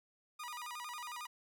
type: tone with vibrato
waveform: sawtooth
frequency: 1088 Hz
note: C#6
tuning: 33 cents flat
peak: -39 dBFS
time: 0.39-1.27 s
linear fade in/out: 10 ms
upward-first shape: square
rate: 11 Hz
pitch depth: 200 cents each way
effects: none